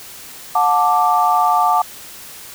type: chord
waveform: sine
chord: D major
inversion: first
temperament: equal with one note detuned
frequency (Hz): 723.5 / 880 / 1174.7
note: F#5 / A5 / D6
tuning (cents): -39 / 0 / 0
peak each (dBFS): -16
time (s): 0.55-1.82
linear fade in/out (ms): 5
effects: white hiss -36 dBFS RMS until 2.54 s